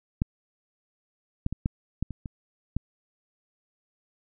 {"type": "clicks", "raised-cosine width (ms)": 5, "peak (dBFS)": [-11, -13, -18, -12, -14, -23, -23, -14], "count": 8, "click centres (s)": [0.219, 1.464, 1.526, 1.659, 2.026, 2.107, 2.258, 2.766], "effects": []}